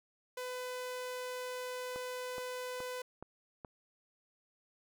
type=tone; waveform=sawtooth; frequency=502 Hz; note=B4; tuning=28 cents sharp; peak=-35 dBFS; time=0.37-3.02 s; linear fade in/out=5 ms
type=click train; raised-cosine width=1 ms; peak=-31 dBFS; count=5; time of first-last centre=1.96-3.648 s; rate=2.37 Hz
effects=none